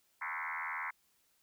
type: tone with frequency modulation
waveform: sine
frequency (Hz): 1548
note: G6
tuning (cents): -22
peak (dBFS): -36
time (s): 0.21-0.91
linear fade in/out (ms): 10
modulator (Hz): 82.5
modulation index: 7.7
effects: white hiss -73 dBFS RMS until 1.42 s